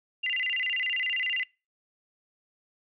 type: tone with vibrato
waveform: sine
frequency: 2373 Hz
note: D7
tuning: 17 cents sharp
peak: -26 dBFS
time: 0.23-1.44 s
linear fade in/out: 10 ms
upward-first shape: square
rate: 15 Hz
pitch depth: 280 cents each way
effects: noise-tail reverb RT60 0.3 s tail -25 dB re dry